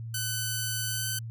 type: tone with pitch glide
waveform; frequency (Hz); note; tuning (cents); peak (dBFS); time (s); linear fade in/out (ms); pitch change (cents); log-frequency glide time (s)
5% pulse; 1508 to 1523.8; F#6 to G6; +32 to -49; -19; 0.14-1.19; 5; +19; 0.85-1.07
effects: added 114 Hz sine -35 dBFS peak until 1.3 s